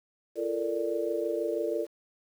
sine chord, Bb major seventh, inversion second, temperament equal with one note detuned, 340.9 / 440 / 466.2 / 587.3 Hz, F4 / A4 / Bb4 / D5, -42 / 0 / 0 / 0 cents, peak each -33 dBFS, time 0.35-1.87 s, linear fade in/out 50 ms, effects 9-bit

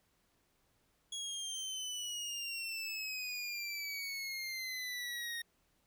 25% pulse exponential sweep, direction down, 3337 to 1853 Hz, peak -35 dBFS, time 1.12-5.42 s, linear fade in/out 5 ms, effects pink hiss -75 dBFS RMS until 5.86 s

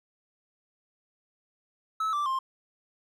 triangle tone with pitch steps, 1300 / 1171.6 / 1055.9 Hz, E6 / D6 / C6, -24 / -5 / +15 cents, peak -24 dBFS, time 2-2.39 s, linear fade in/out 5 ms, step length 130 ms, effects none

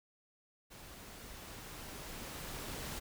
pink noise with level ramp, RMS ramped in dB -53 to -42 dBFS, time 0.7-3 s, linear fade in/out 20 ms, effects none

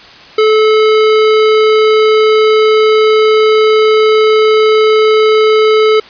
square tone, 433.3 Hz, A4, 27 cents flat, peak -6 dBFS, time 0.38-6 s, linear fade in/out 5 ms, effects white hiss -35 dBFS RMS until 6.09 s + resampled to 11025 Hz

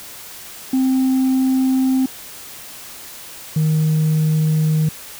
sine tone pair in turn, 261.6 / 156.09 Hz, C4 / D#3, 0 / +6 cents, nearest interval major sixth, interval 894 cents, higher first, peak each -11 dBFS, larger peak neither, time 0.73-2.06 / 3.56-4.89 s, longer neither, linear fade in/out 5 ms, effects tanh soft clip ceiling -12 dBFS + white hiss -36 dBFS RMS until 5.19 s

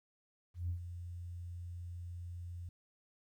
sine tone with ADSR envelope, 87.31 Hz, F2, in tune, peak -32 dBFS, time 0.54-2.69 s, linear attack 150 ms, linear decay 95 ms, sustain -10 dB, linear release 3 ms, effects tanh soft clip ceiling -29 dBFS + 12-bit

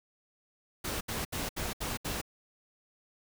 pink noise bursts, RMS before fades -35 dBFS, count 6, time 0.84-2.215 s, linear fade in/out 10 ms, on 170 ms, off 71 ms, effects none

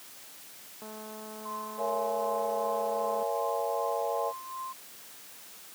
click train, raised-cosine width 1 ms, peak -32 dBFS, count 521, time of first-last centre 0.82-3.227 s, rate 216 Hz
sine tone with tremolo, 1046.5 Hz, C6, in tune, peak -34 dBFS, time 1.45-4.73 s, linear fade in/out 10 ms, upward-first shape triangle, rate 2.6 Hz, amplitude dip 65%
sine chord, A# half-diminished seventh, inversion none, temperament just, 466.2 / 559.4 / 671.3 / 839.1 Hz, A#4 / C#5 / E5 / G#5, 0 / +16 / +31 / +18 cents, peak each -34 dBFS, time 1.77-4.33 s, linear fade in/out 50 ms
effects white hiss -49 dBFS RMS until 5.74 s + high-pass 150 Hz 12 dB/octave

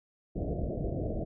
pink low-pass noise, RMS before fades -33 dBFS, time 0.35-1.25 s, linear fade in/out 20 ms, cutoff 690 Hz, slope 96 dB/octave, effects none

